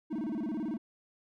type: tone with vibrato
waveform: triangle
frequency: 263.1 Hz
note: C4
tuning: 10 cents sharp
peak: -30 dBFS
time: 0.1-0.78 s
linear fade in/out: 20 ms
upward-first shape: square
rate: 18 Hz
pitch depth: 300 cents each way
effects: none